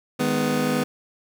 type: chord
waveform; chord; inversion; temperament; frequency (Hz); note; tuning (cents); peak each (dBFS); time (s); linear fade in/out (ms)
25% pulse; G# minor; second; just; 155.74 / 207.7 / 249.2; D#3 / G#3 / B3; +2 / 0 / +16; -24 / -23 / -19; 0.19-0.84; 10
effects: none